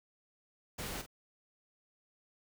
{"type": "noise with echo", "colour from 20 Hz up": "pink", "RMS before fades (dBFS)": -41, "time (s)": [0.78, 1.02], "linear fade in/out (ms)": 10, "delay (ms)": 44, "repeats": 1, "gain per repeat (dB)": -10, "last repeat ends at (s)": 1.064, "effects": []}